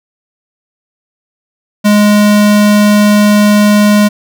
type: tone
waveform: square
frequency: 207.9 Hz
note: G#3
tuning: 2 cents sharp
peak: -5 dBFS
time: 1.84-4.09 s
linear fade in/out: 20 ms
effects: none